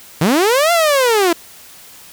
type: linear two-way sweep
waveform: sawtooth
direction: up then down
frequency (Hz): 142.2 to 700 to 325.5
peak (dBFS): -7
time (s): 0.21-1.33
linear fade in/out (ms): 5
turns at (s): 0.72
effects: white hiss -40 dBFS RMS until 2.12 s